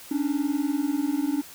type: tone pair together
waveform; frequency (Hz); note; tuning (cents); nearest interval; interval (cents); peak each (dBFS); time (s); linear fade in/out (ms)
triangle; 278.4 / 298.7; C#4 / D4; +8 / +29; minor second; 121; -24; 0.11-1.42; 5
effects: white hiss -45 dBFS RMS until 1.54 s